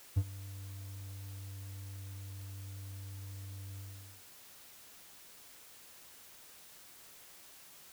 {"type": "tone with ADSR envelope", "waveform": "triangle", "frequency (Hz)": 97.2, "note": "G2", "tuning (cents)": -14, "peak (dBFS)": -21, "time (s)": [0.16, 4.23], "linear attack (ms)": 16, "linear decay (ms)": 55, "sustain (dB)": -20, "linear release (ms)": 440, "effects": ["white hiss -56 dBFS RMS until 7.92 s"]}